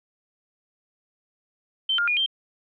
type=tone with pitch steps; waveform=sine; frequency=3105 / 1409 / 2439 / 3157 Hz; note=G7 / F6 / D#7 / G7; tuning=-17 / +15 / -35 / +12 cents; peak=-20 dBFS; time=1.89-2.262 s; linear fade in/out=5 ms; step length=93 ms; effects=none